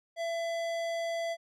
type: tone with tanh clipping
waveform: sine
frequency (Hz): 670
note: E5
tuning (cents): +28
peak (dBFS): -33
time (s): 0.16-1.37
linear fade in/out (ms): 50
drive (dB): 18
effects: none

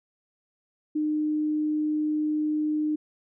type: tone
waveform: sine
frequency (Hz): 304.4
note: D#4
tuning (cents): -38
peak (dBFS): -23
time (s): 0.95-2.96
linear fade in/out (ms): 10
effects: none

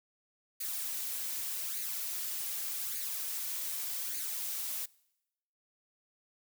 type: noise with flanger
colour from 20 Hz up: blue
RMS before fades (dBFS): -37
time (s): 0.6-4.86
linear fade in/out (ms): 10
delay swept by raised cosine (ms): 0.45 to 5.55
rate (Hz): 0.84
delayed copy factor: +0.55
effects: noise-tail reverb RT60 0.9 s tail -24 dB re dry

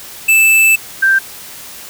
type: tone pair in turn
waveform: square / sine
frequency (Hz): 2637 / 1571.6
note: E7 / G6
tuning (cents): 0 / +4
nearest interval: major sixth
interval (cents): 896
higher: first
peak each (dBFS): -7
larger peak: neither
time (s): 0.28-0.76 / 1.02-1.19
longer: first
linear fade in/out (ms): 10
effects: white hiss -32 dBFS RMS until 1.89 s

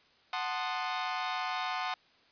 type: chord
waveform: sawtooth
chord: F# diminished seventh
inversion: none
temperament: equal with one note detuned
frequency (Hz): 740 / 880 / 1046.5 / 1232.3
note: F#5 / A5 / C6 / Eb6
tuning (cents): 0 / 0 / 0 / -17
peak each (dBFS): -32 / -36 / -34 / -35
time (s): 0.33-1.94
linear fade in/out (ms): 2
effects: white hiss -64 dBFS RMS until 2.31 s + resampled to 11025 Hz

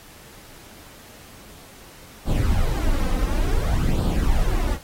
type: noise with flanger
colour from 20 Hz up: brown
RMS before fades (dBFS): -20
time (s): 2.25-4.79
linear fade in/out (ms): 50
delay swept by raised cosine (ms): 0.23 to 3.93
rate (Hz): 0.56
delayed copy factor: +0.7
effects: pink hiss -46 dBFS RMS until 4.83 s + AAC 48 kbps

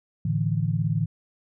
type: chord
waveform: sine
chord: A suspended fourth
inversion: none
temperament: equal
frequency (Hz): 110 / 146.83 / 164.81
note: A2 / D3 / E3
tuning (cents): 0 / 0 / 0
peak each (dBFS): -26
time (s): 0.25-1.06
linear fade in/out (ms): 5
effects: none

